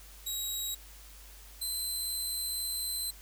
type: tone pair in turn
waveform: 15% pulse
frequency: 3835 / 4071 Hz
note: A#7 / C8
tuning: +48 / -48 cents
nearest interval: minor second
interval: 104 cents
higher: second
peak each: -26 dBFS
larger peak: neither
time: 0.26-0.75 / 1.61-3.11 s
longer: second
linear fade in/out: 10 ms
effects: added 50 Hz sine -51 dBFS peak until 3.21 s + white hiss -54 dBFS RMS until 3.21 s